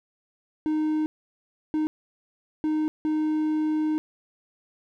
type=tone bursts at uneven times; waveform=triangle; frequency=308.9 Hz; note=D#4; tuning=12 cents flat; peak=-20 dBFS; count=4; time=0.66-1.06 / 1.74-1.87 / 2.64-2.88 / 3.05-3.98 s; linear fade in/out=0 ms; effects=none